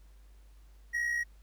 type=tone with amplitude modulation; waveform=triangle; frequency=1900 Hz; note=A#6; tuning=33 cents sharp; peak=-25 dBFS; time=0.93-1.24 s; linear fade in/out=20 ms; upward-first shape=sine; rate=61.5 Hz; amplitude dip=50%; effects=added 50 Hz sine -53 dBFS peak until 1.42 s + pink hiss -69 dBFS RMS until 1.42 s